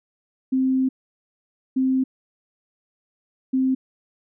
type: tone bursts at uneven times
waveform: sine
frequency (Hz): 261.6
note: C4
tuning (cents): 0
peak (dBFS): -17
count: 3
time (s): 0.52-0.89 / 1.76-2.04 / 3.53-3.75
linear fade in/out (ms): 10
effects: none